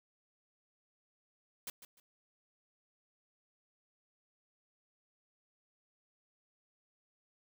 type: noise with echo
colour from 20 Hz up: white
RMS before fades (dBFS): -42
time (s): 1.67-1.7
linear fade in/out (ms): 2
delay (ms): 150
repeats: 2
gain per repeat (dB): -12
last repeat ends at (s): 2
effects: none